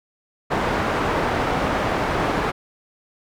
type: low-pass noise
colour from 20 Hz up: white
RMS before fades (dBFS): -22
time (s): 0.5-2.52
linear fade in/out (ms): 20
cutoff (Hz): 1100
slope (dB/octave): 12
effects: none